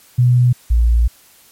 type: tone pair in turn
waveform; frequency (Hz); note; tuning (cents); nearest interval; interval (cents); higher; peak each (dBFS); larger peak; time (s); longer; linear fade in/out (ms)
sine; 123.47 / 57.93; B2 / A#1; 0 / -10; octave + minor second; 1310; first; -8 / -9; first; 0.18-0.53 / 0.7-1.08; second; 10
effects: white hiss -48 dBFS RMS until 1.51 s + MP3 64 kbps